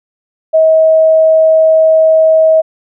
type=tone; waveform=sine; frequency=638 Hz; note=D#5; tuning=43 cents sharp; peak=-4 dBFS; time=0.53-2.62 s; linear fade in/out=20 ms; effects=none